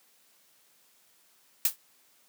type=noise with exponential decay; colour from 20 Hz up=blue; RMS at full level=-19 dBFS; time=1.65-1.76 s; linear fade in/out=2 ms; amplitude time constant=23 ms; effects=white hiss -64 dBFS RMS until 2.28 s + high-pass 150 Hz 12 dB/octave